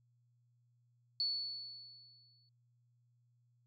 sine tone with exponential decay, 4435 Hz, C#8, in tune, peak -31 dBFS, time 1.2-2.49 s, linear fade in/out 1 ms, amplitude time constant 280 ms, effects added 120 Hz sine -70 dBFS peak until 3.66 s

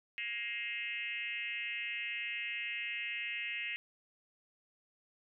sine tone with frequency modulation, 2349 Hz, D7, in tune, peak -36 dBFS, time 0.18-3.76 s, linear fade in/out 0 ms, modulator 231 Hz, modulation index 2.1, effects none

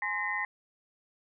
sine tone cluster, 838 / 1045 / 1843 / 2027 Hz, G#5 / C6 / A#6 / B6, +15 / -2 / -20 / +45 cents, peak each -38 / -38 / -33 / -34 dBFS, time 0.02-0.45 s, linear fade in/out 2 ms, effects none

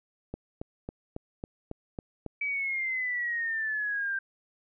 click train, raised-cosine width 2 ms, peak -22 dBFS, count 8, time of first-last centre 0.34-2.263 s, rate 3.64 Hz
sine exponential sweep, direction down, 2300 to 1568 Hz, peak -28 dBFS, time 2.41-4.19 s, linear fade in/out 5 ms
effects none

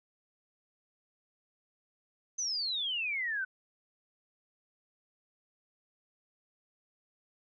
sine exponential sweep, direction down, 6230 to 1484 Hz, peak -31 dBFS, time 2.38-3.45 s, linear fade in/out 10 ms, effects none

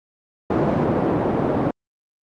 pink band-pass noise, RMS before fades -20 dBFS, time 0.5-1.71 s, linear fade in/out 5 ms, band 170 to 680 Hz, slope 12 dB/octave, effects Opus 48 kbps

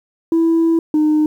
sine tone pair in turn, 329.6 / 305.6 Hz, E4 / D#4, 0 / -31 cents, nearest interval minor second, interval 131 cents, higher first, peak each -9 dBFS, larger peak neither, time 0.32-0.79 / 0.94-1.26 s, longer first, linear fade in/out 2 ms, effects tanh soft clip ceiling -9 dBFS + 8-bit

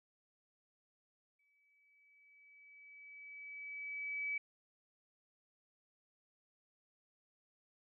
sine tone with exponential growth, 2290 Hz, D7, 44 cents flat, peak -35 dBFS, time 1.39-4.38 s, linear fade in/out 5 ms, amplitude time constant 650 ms, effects none

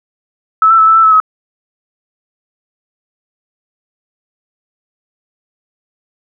sine tone with pitch steps, 1303 / 1336 / 1305 / 1318 / 1328 / 1301 / 1276 Hz, E6 / E6 / E6 / E6 / E6 / E6 / D#6, -20 / +23 / -18 / -1 / +12 / -23 / +43 cents, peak -4 dBFS, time 0.62-1.201 s, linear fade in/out 2 ms, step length 83 ms, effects none

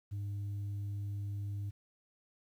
sine tone, 101.1 Hz, G#2, 46 cents flat, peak -33 dBFS, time 0.11-1.71 s, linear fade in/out 20 ms, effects tanh soft clip ceiling -35 dBFS + 11-bit

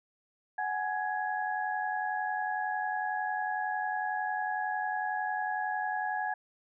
sine tone cluster, 746 / 837 / 1668 Hz, F#5 / G#5 / G#6, +14 / +13 / +7 cents, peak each -34 / -34 / -35 dBFS, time 0.58-6.34 s, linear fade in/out 5 ms, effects none

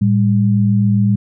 sine tone pair together, 112.1 / 199.74 Hz, A2 / G3, +33 / +33 cents, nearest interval minor seventh, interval 1000 cents, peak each -13 dBFS, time 0.01-1.16 s, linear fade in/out 10 ms, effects none

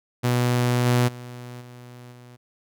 sawtooth tone with level steps, 122.7 Hz, B2, 11 cents flat, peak -15 / -13 / -32 / -37 / -40 dBFS, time 0.23-2.37 s, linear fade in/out 20 ms, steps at 0.85 / 1.07 / 1.6 / 2.11 s, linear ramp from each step 20 ms, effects none

